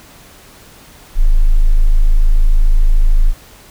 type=tone; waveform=sine; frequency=26.76 Hz; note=A0; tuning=47 cents flat; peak=-4 dBFS; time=1.15-3.34 s; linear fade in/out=50 ms; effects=tanh soft clip ceiling -1 dBFS + pink hiss -41 dBFS RMS until 3.7 s